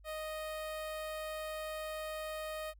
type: tone with notch filter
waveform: sawtooth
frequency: 622.3 Hz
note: D#5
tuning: in tune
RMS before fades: -41 dBFS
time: 0.04-2.74 s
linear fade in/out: 50 ms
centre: 6000 Hz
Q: 1.9
effects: added 50 Hz sine -56 dBFS peak until 2.79 s